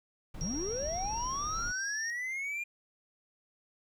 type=noise; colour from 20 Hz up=brown; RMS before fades=-42 dBFS; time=0.34-1.72 s; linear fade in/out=5 ms
type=linear sweep; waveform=triangle; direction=up; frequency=138.59 to 2423 Hz; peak=-32 dBFS; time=0.41-2.64 s; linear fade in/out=10 ms
type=tone; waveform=sine; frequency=5630 Hz; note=F8; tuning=13 cents sharp; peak=-37 dBFS; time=0.41-2.1 s; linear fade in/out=0 ms
effects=none